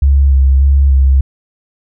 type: tone with vibrato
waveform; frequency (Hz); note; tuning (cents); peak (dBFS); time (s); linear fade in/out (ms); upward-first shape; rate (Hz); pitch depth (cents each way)
sine; 68.1; C#2; -30; -5; 0.02-1.21; 5; square; 1.7; 27
effects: none